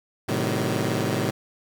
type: chord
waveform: 15% pulse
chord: A diminished seventh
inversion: none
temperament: equal with one note detuned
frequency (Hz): 110 / 130.81 / 155.56 / 188.56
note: A2 / C3 / Eb3 / Gb3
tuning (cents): 0 / 0 / 0 / +33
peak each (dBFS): -21 / -22 / -23 / -23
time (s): 0.28-1.31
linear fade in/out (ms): 10
effects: none